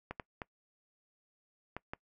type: clicks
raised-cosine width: 0.5 ms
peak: -24 dBFS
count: 5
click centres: 0.11 / 0.198 / 0.418 / 1.766 / 1.935 s
effects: noise-tail reverb RT60 0.1 s tail -23 dB re dry